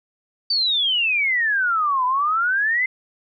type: exponential two-way sweep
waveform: sine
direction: down then up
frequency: 4643 to 987.8 to 2089 Hz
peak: -17 dBFS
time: 0.5-2.86 s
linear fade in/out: 5 ms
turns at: 2.05 s
effects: none